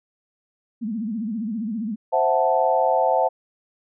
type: tone with vibrato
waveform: sine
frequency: 219.6 Hz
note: A3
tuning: 3 cents flat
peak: -24 dBFS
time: 0.81-1.96 s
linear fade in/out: 20 ms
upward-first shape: sine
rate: 15 Hz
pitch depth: 150 cents each way
type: chord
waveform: sine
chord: F# half-diminished seventh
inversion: second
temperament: equal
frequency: 523.3 / 659.3 / 740 / 880 Hz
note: C5 / E5 / F#5 / A5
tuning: 0 / 0 / 0 / 0 cents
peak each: -22 dBFS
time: 2.12-3.29 s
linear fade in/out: 20 ms
effects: none